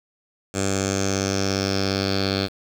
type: tone with low-pass filter sweep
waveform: 10% pulse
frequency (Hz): 97.3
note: G2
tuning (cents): -12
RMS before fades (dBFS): -23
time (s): 0.53-2.49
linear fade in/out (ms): 50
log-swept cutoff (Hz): 7500 to 4200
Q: 5.5
effects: 7-bit